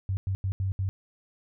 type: tone bursts at uneven times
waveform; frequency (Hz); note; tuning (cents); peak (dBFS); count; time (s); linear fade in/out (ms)
sine; 96; G2; -36; -25; 5; 0.09-0.17 / 0.27-0.35 / 0.44-0.52 / 0.6-0.72 / 0.79-0.89; 0
effects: none